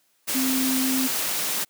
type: tone in noise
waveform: sine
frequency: 261.6 Hz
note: C4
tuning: in tune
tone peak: -22 dBFS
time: 0.34-1.08 s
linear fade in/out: 20 ms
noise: white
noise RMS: -26 dBFS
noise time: 0.27-1.65 s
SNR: +1 dB
effects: white hiss -66 dBFS RMS until 1.69 s + high-pass 150 Hz 12 dB/octave